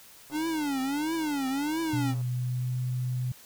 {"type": "click train", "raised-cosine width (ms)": 1, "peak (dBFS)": -37, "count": 265, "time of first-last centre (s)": [0.3, 2.213], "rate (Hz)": 138}
{"type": "tone with vibrato", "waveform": "square", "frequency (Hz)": 293.7, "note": "D4", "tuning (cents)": 0, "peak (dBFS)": -28, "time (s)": [0.31, 2.15], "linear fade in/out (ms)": 50, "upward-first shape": "triangle", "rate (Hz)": 1.5, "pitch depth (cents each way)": 220}
{"type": "tone with pitch glide", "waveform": "sine", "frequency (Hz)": [124, 125.95], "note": ["B2", "B2"], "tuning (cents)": [7, 34], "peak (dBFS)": -27, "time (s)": [1.93, 3.32], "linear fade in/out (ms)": 5, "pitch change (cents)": 27, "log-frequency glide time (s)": [2.29, 2.73]}
{"effects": ["white hiss -52 dBFS RMS until 3.45 s"]}